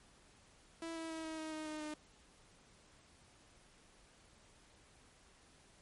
sawtooth tone with pitch steps, 329.6 / 325.8 / 322.1 / 318.4 / 314.7 / 311.1 / 307.5 / 304 Hz, E4 / E4 / E4 / D#4 / D#4 / D#4 / D#4 / D#4, 0 / -20 / -40 / +40 / +20 / 0 / -20 / -40 cents, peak -38 dBFS, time 0.82-1.94 s, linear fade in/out 2 ms, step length 140 ms, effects pink hiss -65 dBFS RMS until 5.81 s + MP3 48 kbps

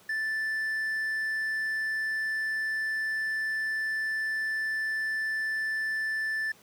triangle tone, 1760 Hz, A6, in tune, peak -26 dBFS, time 0.09-6.52 s, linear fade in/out 5 ms, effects pink hiss -57 dBFS RMS until 6.62 s + high-pass 150 Hz 12 dB/octave

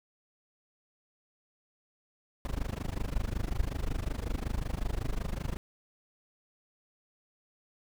brown noise with amplitude modulation, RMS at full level -29 dBFS, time 2.45-5.57 s, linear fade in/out 0 ms, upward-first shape sine, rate 25.4 Hz, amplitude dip 95%, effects none

